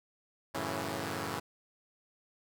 5% pulse chord, F# minor seventh, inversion none, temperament equal, 92.5 / 110 / 138.59 / 164.81 Hz, F#2 / A2 / C#3 / E3, 0 / 0 / 0 / 0 cents, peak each -29 dBFS, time 0.54-1.4 s, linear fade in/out 10 ms, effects none

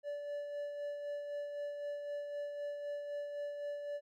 triangle tone with tremolo, 580 Hz, D5, 22 cents flat, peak -35 dBFS, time 0.03-4.01 s, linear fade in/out 50 ms, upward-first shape sine, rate 3.9 Hz, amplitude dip 40%, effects none

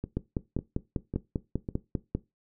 two click trains, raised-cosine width 3 ms, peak -15 / -20 dBFS, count 11 / 4, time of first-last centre 0.17-2.15 / 0.04-1.688 s, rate 5.05 / 1.82 Hz, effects noise-tail reverb RT60 0.2 s tail -17 dB re dry

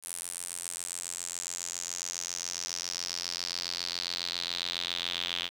sawtooth tone with band-pass filter sweep, 87.31 Hz, F2, in tune, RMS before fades -36 dBFS, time 0.02-5.5 s, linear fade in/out 50 ms, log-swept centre 9900 to 3300 Hz, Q 4.8, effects 9-bit

